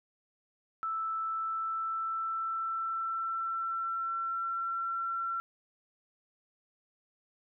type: tone with pitch glide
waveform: sine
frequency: 1318.5 to 1354.8 Hz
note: E6 to E6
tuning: 0 to +47 cents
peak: -31 dBFS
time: 0.83-5.4 s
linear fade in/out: 0 ms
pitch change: +47 cents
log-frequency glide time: 1.17-4.61 s
effects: none